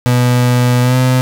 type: tone with pitch glide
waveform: 35% pulse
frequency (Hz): 123.47 to 127.9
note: B2 to C3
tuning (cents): 0 to -39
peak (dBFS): -7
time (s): 0.06-1.21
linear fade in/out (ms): 0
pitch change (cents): +61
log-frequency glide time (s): 0.82-0.96
effects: none